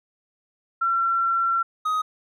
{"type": "tone pair in turn", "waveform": ["sine", "triangle"], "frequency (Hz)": [1358, 1255.5], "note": ["F6", "D#6"], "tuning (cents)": [-49, 15], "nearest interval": "minor second", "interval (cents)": 136, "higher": "first", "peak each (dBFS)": [-19, -19], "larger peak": "neither", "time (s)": [[0.81, 1.63], [1.85, 2.02]], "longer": "first", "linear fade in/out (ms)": 10, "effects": []}